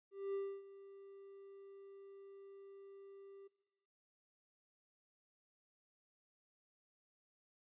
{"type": "tone with ADSR envelope", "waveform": "triangle", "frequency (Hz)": 394, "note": "G4", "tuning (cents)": 9, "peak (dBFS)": -35, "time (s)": [0.11, 3.48], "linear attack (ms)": 230, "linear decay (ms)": 280, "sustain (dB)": -17, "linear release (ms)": 13, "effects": ["noise-tail reverb RT60 1.0 s tail -23 dB re dry", "resampled to 8000 Hz"]}